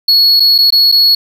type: tone with dropouts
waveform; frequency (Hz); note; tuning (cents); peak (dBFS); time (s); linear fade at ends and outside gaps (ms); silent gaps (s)
triangle; 4359; C#8; -30; -4; 0.08-1.15; 5; 0.398-0.402 / 0.581-0.585 / 0.705-0.723 / 0.917-0.922
effects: 7-bit